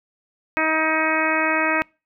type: harmonic tone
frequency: 316 Hz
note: D#4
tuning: 27 cents sharp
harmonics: 1 / 2 / 3 / 4 / 5 / 6 / 7 / 8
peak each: -26 / -26 / -26 / -26 / -26 / -26 / -26 / -26 dBFS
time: 0.57-1.82 s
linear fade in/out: 0 ms
effects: noise-tail reverb RT60 0.3 s tail -26 dB re dry